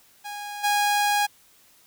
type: tone with level steps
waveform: sawtooth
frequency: 823 Hz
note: G#5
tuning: 16 cents flat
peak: -29 / -16 dBFS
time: 0.24-1.27 s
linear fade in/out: 20 ms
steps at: 0.63 s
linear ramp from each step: 20 ms
effects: white hiss -57 dBFS RMS until 1.86 s